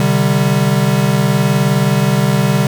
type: chord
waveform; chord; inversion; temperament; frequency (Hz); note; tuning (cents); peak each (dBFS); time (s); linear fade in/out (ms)
square; C suspended second; none; equal with one note detuned; 130.81 / 150 / 196; C3 / D3 / G3; 0 / +37 / 0; -16; 0-2.67; 2
effects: none